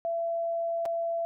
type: tone with dropouts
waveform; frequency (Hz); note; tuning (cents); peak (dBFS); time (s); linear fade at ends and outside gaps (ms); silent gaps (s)
sine; 672; E5; +33; -27; 0.05-1.25; 0; 0.854-0.859
effects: none